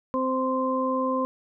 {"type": "harmonic tone", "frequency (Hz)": 260.4, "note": "C4", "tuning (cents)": -8, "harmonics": [1, 2, 4], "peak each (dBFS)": [-27, -27, -27], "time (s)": [0.14, 1.25], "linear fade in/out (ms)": 0, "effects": []}